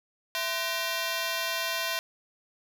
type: ring-modulated tone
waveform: 10% pulse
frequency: 848 Hz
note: G#5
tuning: 36 cents sharp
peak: -17 dBFS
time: 0.35-1.99 s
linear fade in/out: 0 ms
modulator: 185 Hz
effects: none